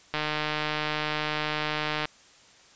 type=click train; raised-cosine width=0.3 ms; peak=-12 dBFS; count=292; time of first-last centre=0.14-2.054 s; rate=152 Hz; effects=white hiss -55 dBFS RMS until 2.75 s + resampled to 16000 Hz